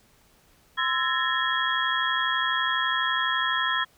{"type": "tone cluster", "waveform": "sine", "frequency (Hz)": [1032, 1326, 1690, 1822, 3298], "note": ["C6", "E6", "G#6", "A#6", "G#7"], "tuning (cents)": [-24, 10, 30, -40, -13], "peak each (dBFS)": -29, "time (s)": [0.77, 3.85], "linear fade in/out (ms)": 20, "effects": ["pink hiss -60 dBFS RMS until 3.97 s"]}